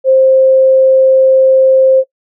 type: tone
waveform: sine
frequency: 527 Hz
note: C5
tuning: 12 cents sharp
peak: -4 dBFS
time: 0.04-2.04 s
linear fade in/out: 50 ms
effects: noise-tail reverb RT60 0.1 s tail -20 dB re dry